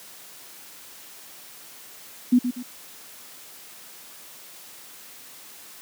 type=tone with echo; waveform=sine; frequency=246.9 Hz; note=B3; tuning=in tune; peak=-12 dBFS; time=2.32-2.39 s; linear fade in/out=10 ms; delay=120 ms; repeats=2; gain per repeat=-9 dB; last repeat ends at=2.63 s; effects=white hiss -45 dBFS RMS until 5.81 s + high-pass 150 Hz 12 dB/octave